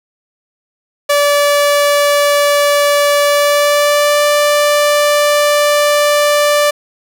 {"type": "tone with pitch glide", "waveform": "sawtooth", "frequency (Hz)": [578, 587.4], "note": ["D5", "D5"], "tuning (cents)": [-28, 0], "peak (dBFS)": -5, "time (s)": [1.09, 6.71], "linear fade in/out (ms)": 10, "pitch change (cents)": 28, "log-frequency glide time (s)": [3.25, 4.22], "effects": []}